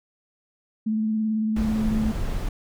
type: tone with vibrato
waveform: sine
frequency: 217.8 Hz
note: A3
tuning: 17 cents flat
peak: -21 dBFS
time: 0.86-2.12 s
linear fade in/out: 10 ms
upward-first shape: sine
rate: 18 Hz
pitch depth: 24 cents each way
type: noise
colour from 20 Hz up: brown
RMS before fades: -27 dBFS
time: 1.56-2.49 s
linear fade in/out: 5 ms
effects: none